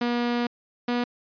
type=tone pair in turn; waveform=sawtooth; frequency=240 / 242.4 Hz; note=B3 / B3; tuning=-49 / -32 cents; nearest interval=unison; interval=17 cents; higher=second; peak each=-19 dBFS; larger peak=neither; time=0.01-0.47 / 0.88-1.04 s; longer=first; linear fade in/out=5 ms; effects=resampled to 11025 Hz